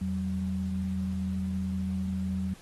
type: tone pair together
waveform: sine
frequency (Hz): 84.15 / 188.9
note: E2 / F#3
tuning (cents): +36 / +36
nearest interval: octave + major second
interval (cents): 1400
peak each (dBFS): -34 / -29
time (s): 0.01-2.54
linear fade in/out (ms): 5
effects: pink hiss -54 dBFS RMS until 2.61 s + AAC 32 kbps